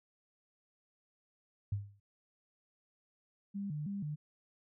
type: tone with exponential decay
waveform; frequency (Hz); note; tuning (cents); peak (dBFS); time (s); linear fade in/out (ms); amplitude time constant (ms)
sine; 101.1; G#2; -46; -29; 1.72-2; 5; 60
type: tone with vibrato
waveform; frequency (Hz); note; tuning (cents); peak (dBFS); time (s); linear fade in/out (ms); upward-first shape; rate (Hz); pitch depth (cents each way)
sine; 172.9; F3; -17; -36; 3.54-4.16; 20; square; 3.1; 250
effects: none